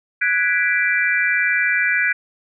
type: chord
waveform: sine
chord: G# half-diminished seventh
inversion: third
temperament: equal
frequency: 1480 / 1661.2 / 1975.5 / 2349 Hz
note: F#6 / G#6 / B6 / D7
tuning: 0 / 0 / 0 / 0 cents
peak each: -21 dBFS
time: 0.21-2.13 s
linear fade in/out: 10 ms
effects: none